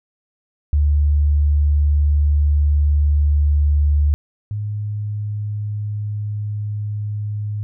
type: tone pair in turn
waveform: sine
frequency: 73.42 / 104.63 Hz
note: D2 / G#2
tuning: 0 / +13 cents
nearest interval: tritone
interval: 613 cents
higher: second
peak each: -12 / -21 dBFS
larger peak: first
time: 0.73-4.14 / 4.51-7.63 s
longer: first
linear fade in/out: 0 ms
effects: none